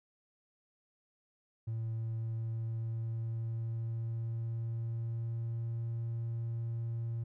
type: tone with pitch glide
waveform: triangle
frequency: 113 to 115.64 Hz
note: A2 to A#2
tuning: +47 to -13 cents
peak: -31 dBFS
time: 1.67-7.24 s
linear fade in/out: 10 ms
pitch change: +40 cents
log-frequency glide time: 2.02-5.83 s
effects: tanh soft clip ceiling -29 dBFS